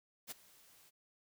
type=noise with ADSR envelope; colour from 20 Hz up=white; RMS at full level=-43 dBFS; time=0.27-0.91 s; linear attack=41 ms; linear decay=17 ms; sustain=-21 dB; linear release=31 ms; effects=none